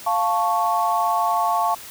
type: chord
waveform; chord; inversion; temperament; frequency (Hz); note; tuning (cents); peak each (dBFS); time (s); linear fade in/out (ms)
sine; F augmented; none; equal; 698.5 / 880 / 1108.7; F5 / A5 / C#6; 0 / 0 / 0; -22; 0.06-1.75; 10
effects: white hiss -39 dBFS RMS until 1.9 s